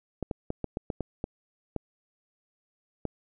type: clicks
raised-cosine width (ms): 2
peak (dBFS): -17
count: 10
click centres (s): 0.227 / 0.312 / 0.504 / 0.643 / 0.771 / 0.902 / 1.007 / 1.241 / 1.763 / 3.053
effects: none